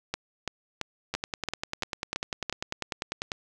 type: two click trains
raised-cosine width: 0.2 ms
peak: -13 / -12 dBFS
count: 23 / 8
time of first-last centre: 1.14-3.318 / 0.14-2.497 s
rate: 10.1 / 2.97 Hz
effects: none